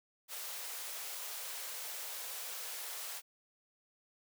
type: high-pass noise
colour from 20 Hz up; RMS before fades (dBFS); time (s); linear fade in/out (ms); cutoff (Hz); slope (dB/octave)
white; -43; 0.28-3.22; 50; 440; 48
effects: none